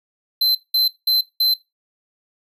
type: tone bursts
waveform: square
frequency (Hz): 4082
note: C8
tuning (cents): -44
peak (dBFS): -15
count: 4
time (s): 0.41-1.54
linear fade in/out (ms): 5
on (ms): 140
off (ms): 190
effects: noise-tail reverb RT60 0.2 s tail -17 dB re dry